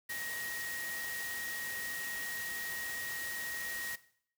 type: tone in noise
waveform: sine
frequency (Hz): 1884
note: A#6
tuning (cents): +18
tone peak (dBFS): -39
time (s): 0.09-3.96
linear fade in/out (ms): 10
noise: white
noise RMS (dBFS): -43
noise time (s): 0.09-3.96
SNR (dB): +1
effects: noise-tail reverb RT60 0.6 s tail -17 dB re dry